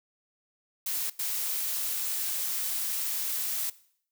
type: noise bursts at uneven times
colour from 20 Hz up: blue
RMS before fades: -31 dBFS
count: 2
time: 0.86-1.1 / 1.19-3.7 s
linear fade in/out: 5 ms
effects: noise-tail reverb RT60 0.6 s tail -19 dB re dry